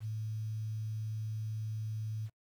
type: tone with quantisation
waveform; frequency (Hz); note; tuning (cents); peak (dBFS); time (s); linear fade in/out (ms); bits
sine; 109; A2; -16; -35; 0-2.3; 50; 10
effects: noise-tail reverb RT60 0.1 s tail -26 dB re dry